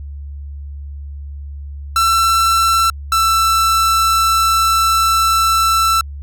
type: tone pair in turn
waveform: 45% pulse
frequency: 1341 / 1331.7 Hz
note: E6 / E6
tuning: +29 / +17 cents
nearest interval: unison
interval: 12 cents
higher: first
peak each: -11 dBFS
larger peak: neither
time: 1.96-2.9 / 3.12-6.01 s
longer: second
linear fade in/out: 2 ms
effects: added 71 Hz sine -26 dBFS peak until 6.22 s